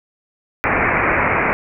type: low-pass noise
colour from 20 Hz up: white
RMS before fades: -17 dBFS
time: 0.64-1.53 s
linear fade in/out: 0 ms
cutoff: 2400 Hz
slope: 96 dB/octave
effects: none